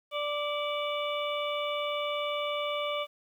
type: harmonic tone with a mistuned harmonic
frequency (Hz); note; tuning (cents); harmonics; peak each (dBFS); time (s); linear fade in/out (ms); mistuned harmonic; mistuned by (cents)
587.3; D5; 0; 1 / 2 / 4 / 5 / 6; -32 / -35 / -38 / -39 / -40; 0.11-3.07; 50; 4; -32
effects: 10-bit